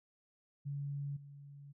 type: tone with level steps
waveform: sine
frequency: 141.9 Hz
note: C#3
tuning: 41 cents sharp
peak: -37 / -50 dBFS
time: 0.65-1.73 s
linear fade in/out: 20 ms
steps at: 1.16 s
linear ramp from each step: 10 ms
effects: none